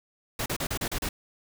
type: noise bursts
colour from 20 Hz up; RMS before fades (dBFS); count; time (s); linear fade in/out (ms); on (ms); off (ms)
pink; -30; 7; 0.39-1.09; 5; 70; 35
effects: none